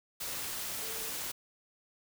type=tone in noise; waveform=sine; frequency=446.2 Hz; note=A4; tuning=24 cents sharp; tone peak=-48 dBFS; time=0.82-1.1 s; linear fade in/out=10 ms; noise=white; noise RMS=-38 dBFS; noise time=0.2-1.32 s; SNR=-13 dB; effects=none